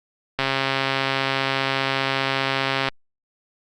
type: click train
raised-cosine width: 0.3 ms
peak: -5 dBFS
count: 338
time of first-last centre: 0.39-2.886 s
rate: 135 Hz
effects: Opus 48 kbps